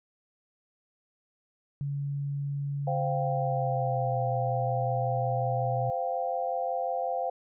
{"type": "tone with pitch glide", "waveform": "sine", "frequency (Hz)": [141.5, 124.61], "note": ["C#3", "B2"], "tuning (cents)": [36, 16], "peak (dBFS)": -29, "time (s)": [1.81, 5.9], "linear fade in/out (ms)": 0, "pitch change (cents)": -220, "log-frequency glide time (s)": [3.14, 4.21]}
{"type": "chord", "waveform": "sine", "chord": "C suspended fourth", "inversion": "none", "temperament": "equal with one note detuned", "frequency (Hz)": [520.2, 698.5, 784], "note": ["C5", "F5", "G5"], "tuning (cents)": [-10, 0, 0], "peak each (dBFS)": [-32, -31, -33], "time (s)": [2.87, 7.3], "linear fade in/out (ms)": 5}
{"effects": []}